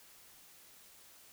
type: silence
effects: white hiss -59 dBFS RMS until 1.32 s